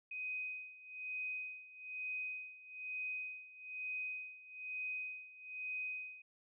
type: tone with tremolo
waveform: sine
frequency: 2508 Hz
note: D#7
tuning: 13 cents sharp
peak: -38 dBFS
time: 0.11-6.22 s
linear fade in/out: 5 ms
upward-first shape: sine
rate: 1.1 Hz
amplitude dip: 85%
effects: none